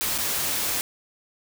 white noise with dropouts, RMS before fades -26 dBFS, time 0.01-0.81 s, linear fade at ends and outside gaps 0 ms, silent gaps 0.179-0.185 s, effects none

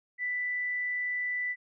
sine tone, 1982 Hz, B6, 6 cents sharp, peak -29 dBFS, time 0.18-1.56 s, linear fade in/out 50 ms, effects none

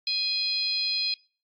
harmonic tone, 829 Hz, G#5, 3 cents flat, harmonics 3 / 4 / 5 / 6, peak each -34 / -36 / -26 / -31 dBFS, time 0.07-1.14 s, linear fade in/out 2 ms, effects noise-tail reverb RT60 0.4 s tail -24 dB re dry + AAC 48 kbps

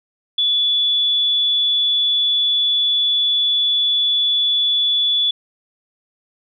sine tone, 3440 Hz, A7, 40 cents flat, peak -14 dBFS, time 0.38-5.31 s, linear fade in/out 5 ms, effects none

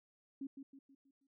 sine tone with echo, 273.2 Hz, C#4, 25 cents flat, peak -40 dBFS, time 0.41-0.47 s, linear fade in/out 5 ms, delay 160 ms, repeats 5, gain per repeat -7 dB, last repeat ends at 1.27 s, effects none

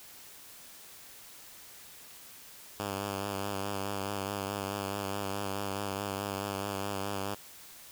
5% pulse tone with vibrato, 99.4 Hz, G2, 25 cents sharp, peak -22 dBFS, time 2.79-7.35 s, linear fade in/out 10 ms, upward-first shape sine, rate 4.7 Hz, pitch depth 43 cents each way, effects white hiss -51 dBFS RMS until 7.91 s

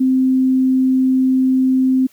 sine tone, 260.2 Hz, C4, 9 cents flat, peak -11 dBFS, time 0-2.07 s, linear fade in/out 10 ms, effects white hiss -53 dBFS RMS until 2.12 s

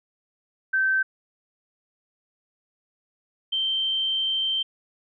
sine tone pair in turn, 1548 / 3127 Hz, G6 / G7, -22 / -5 cents, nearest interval octave, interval 1217 cents, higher second, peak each -19 / -22 dBFS, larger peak first, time 0.73-1.03 / 3.52-4.63 s, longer second, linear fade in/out 10 ms, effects none

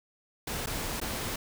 pink noise with dropouts, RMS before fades -34 dBFS, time 0.47-1.36 s, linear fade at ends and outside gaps 5 ms, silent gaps 0.661-0.67 / 1.002-1.014 s, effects none

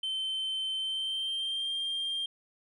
sine tone with pitch glide, 3089 to 3192 Hz, G7 to G7, -26 to +31 cents, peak -28 dBFS, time 0.03-2.26 s, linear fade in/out 5 ms, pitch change +57 cents, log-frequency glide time 0.77-1.73 s, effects tanh soft clip ceiling -29 dBFS

